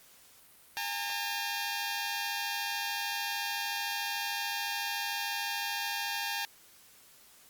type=tone pair together; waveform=10% pulse; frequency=813 / 906.6 Hz; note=G#5 / A#5; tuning=-37 / -48 cents; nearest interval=major second; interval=189 cents; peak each=-27 dBFS; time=0.77-6.45 s; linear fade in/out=0 ms; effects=white hiss -58 dBFS RMS until 7.49 s + Opus 48 kbps